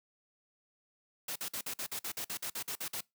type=noise bursts; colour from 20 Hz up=white; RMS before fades=-38 dBFS; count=14; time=1.28-3.008 s; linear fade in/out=5 ms; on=77 ms; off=50 ms; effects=noise-tail reverb RT60 0.2 s tail -24 dB re dry + high-pass 100 Hz 12 dB/octave